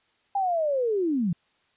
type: linear sweep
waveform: sine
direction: down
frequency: 810 to 157 Hz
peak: -22 dBFS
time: 0.35-1.33 s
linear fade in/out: 5 ms
effects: white hiss -67 dBFS RMS until 1.76 s + resampled to 8000 Hz